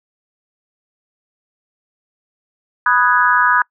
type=chord; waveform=sine; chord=G# minor seventh; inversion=first; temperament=equal; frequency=987.8 / 1244.5 / 1480 / 1661.2 Hz; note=B5 / D#6 / F#6 / G#6; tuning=0 / 0 / 0 / 0 cents; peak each=-16 dBFS; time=2.86-3.62 s; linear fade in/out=2 ms; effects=noise-tail reverb RT60 0.1 s tail -26 dB re dry